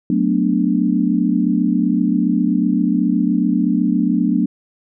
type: chord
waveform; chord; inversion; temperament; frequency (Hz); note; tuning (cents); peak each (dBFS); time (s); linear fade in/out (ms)
sine; B minor seventh; second; equal with one note detuned; 185 / 220 / 247.7 / 293.7; F#3 / A3 / B3 / D4; 0 / 0 / +5 / 0; -19; 0.1-4.46; 2
effects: none